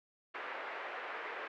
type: band-pass noise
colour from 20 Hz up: white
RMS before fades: -43 dBFS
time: 0.34-1.48 s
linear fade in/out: 10 ms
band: 390 to 2100 Hz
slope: 24 dB/octave
effects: none